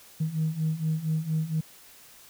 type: beating tone pair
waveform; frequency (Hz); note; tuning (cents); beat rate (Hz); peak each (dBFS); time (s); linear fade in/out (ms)
sine; 155.4 / 159.7; D#3 / D#3; -2 / +45; 4.3; -29 / -26; 0.2-1.61; 10
effects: tanh soft clip ceiling -19 dBFS + white hiss -52 dBFS RMS until 2.29 s